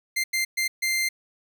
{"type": "tone bursts at uneven times", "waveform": "sawtooth", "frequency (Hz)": 2090, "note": "C7", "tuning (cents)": -2, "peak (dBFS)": -19, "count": 4, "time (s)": [[0.16, 0.24], [0.33, 0.45], [0.57, 0.68], [0.82, 1.09]], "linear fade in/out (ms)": 10, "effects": []}